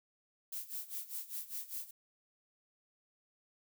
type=noise with tremolo; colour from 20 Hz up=violet; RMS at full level=-40 dBFS; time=0.52-1.91 s; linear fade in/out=5 ms; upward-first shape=sine; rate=5 Hz; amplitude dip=85%; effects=none